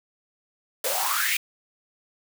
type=noise with high-pass filter sweep; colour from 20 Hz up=white; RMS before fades=-25 dBFS; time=0.84-1.37 s; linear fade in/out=5 ms; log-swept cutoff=470 to 2500 Hz; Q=7.5; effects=none